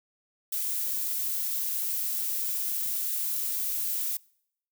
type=noise; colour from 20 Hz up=violet; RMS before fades=-30 dBFS; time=0.52-4.17 s; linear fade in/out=5 ms; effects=noise-tail reverb RT60 0.7 s tail -25 dB re dry